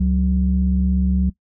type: tone pair together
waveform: sine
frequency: 69.7 / 186.08 Hz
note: C#2 / F#3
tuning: +10 / +10 cents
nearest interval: octave + perfect fourth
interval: 1700 cents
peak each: -17 dBFS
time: 0-1.3 s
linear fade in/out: 10 ms
effects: noise-tail reverb RT60 0.1 s tail -19 dB re dry + tanh soft clip ceiling -7 dBFS